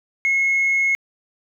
sine tone, 2172 Hz, C#7, 36 cents flat, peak -14 dBFS, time 0.25-0.95 s, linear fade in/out 0 ms, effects tanh soft clip ceiling -13 dBFS + 9-bit

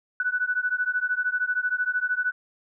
sine beating tone pair, 1480 / 1493 Hz, F#6 / F#6, 0 / +15 cents, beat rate 13 Hz, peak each -26 dBFS, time 0.2-2.32 s, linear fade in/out 2 ms, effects none

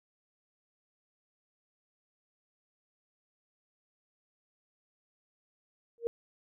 sine tone with exponential growth, 466.2 Hz, A#4, in tune, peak -23 dBFS, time 5.98-6.07 s, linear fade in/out 0 ms, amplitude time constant 18 ms, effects none

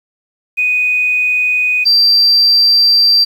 sine tone pair in turn, 2489 / 4699 Hz, D#7 / D8, 0 / 0 cents, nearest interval major seventh, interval 1100 cents, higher second, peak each -10 / -5 dBFS, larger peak second, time 0.57-1.85 / 1.85-3.25 s, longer second, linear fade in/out 20 ms, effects tanh soft clip ceiling -3 dBFS + 7-bit

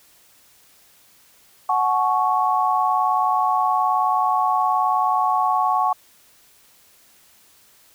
sine chord, F# minor, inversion none, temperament equal with one note detuned, 740 / 858.9 / 1108.7 Hz, F#5 / A5 / C#6, 0 / -42 / 0 cents, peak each -21 / -22 / -20 dBFS, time 1.69-5.93 s, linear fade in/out 5 ms, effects white hiss -54 dBFS RMS until 7.94 s

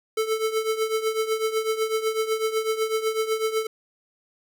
square tone with tremolo, 440 Hz, A4, in tune, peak -20 dBFS, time 0.17-3.67 s, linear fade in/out 5 ms, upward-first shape triangle, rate 8 Hz, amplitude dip 80%, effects none

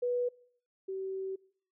sine tone pair in turn, 490 / 382.9 Hz, B4 / G4, -14 / -41 cents, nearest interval major third, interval 427 cents, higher first, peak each -28 / -34 dBFS, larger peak first, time 0.02-0.29 / 0.88-1.36 s, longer second, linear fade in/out 10 ms, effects noise-tail reverb RT60 0.6 s tail -23 dB re dry

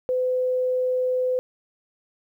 sine tone, 507 Hz, B4, 45 cents sharp, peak -20 dBFS, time 0.09-1.39 s, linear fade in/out 0 ms, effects 10-bit

